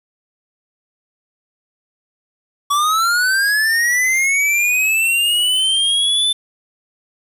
square linear sweep, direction up, 1130 to 3541 Hz, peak -14 dBFS, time 2.7-6.33 s, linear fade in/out 10 ms, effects resampled to 32000 Hz + 7-bit

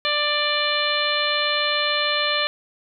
harmonic tone, 591 Hz, D5, 11 cents sharp, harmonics 1 / 2 / 3 / 4 / 5 / 6 / 7, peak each -27 / -27 / -27 / -27 / -27 / -27 / -27 dBFS, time 0.05-2.47 s, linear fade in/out 0 ms, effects none

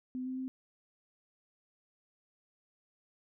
sine tone with pitch steps, 254.8 / 258.5 / 260.3 Hz, C4 / C4 / C4, -46 / -21 / -9 cents, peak -35 dBFS, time 0.15-0.48 s, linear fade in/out 0 ms, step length 110 ms, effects none

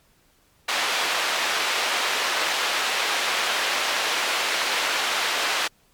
white band-pass noise, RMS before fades -24 dBFS, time 0.68-5.68 s, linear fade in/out 10 ms, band 520 to 3400 Hz, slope 12 dB/octave, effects pink hiss -61 dBFS RMS until 5.93 s + MP3 96 kbps

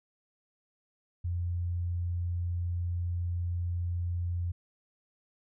sine tone, 87.31 Hz, F2, in tune, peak -29 dBFS, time 1.24-4.52 s, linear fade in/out 10 ms, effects none

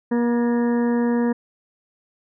harmonic tone with a mistuned harmonic, 238.2 Hz, A#3, 38 cents sharp, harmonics 1 / 2 / 3 / 4 / 5 / 6 / 7 / 8, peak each -18 / -24 / -37 / -32 / -42 / -45 / -38 / -40 dBFS, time 0.11-1.33 s, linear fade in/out 10 ms, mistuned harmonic 8, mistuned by -57 cents, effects none

